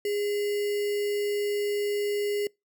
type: tone with sample-and-hold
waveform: sine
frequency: 411.2 Hz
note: G#4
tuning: 17 cents flat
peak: -25 dBFS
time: 0.05-2.47 s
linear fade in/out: 2 ms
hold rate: 2450 Hz
effects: noise-tail reverb RT60 0.2 s tail -25 dB re dry